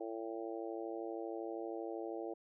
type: harmonic tone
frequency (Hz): 112.7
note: A2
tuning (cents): +42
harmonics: 3 / 4 / 5 / 6 / 7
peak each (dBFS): -43 / -45 / -47 / -49 / -50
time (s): 0-2.34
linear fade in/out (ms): 10
effects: none